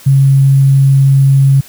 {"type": "tone with sample-and-hold", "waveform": "sine", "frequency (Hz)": 136.5, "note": "C#3", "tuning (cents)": -26, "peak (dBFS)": -4, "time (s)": [0.06, 1.61], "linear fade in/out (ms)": 10, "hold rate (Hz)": 11025, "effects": ["white hiss -37 dBFS RMS until 1.68 s"]}